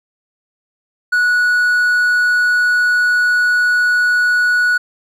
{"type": "tone", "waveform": "triangle", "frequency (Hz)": 1467, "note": "F#6", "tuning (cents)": -15, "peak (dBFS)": -9, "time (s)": [1.12, 4.78], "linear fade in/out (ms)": 10, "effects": []}